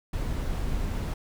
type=noise; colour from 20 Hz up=brown; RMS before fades=-29 dBFS; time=0.13-1.14 s; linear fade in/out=5 ms; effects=none